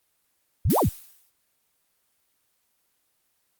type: exponential two-way sweep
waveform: sine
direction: up then down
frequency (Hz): 61.74 to 1123 to 61.74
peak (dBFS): -18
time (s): 0.65-0.89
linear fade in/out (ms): 5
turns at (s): 0.79
type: noise with exponential decay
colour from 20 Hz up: blue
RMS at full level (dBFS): -26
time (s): 0.7-1.3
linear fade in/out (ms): 2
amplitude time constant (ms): 130
effects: white hiss -71 dBFS RMS until 3.59 s + Opus 24 kbps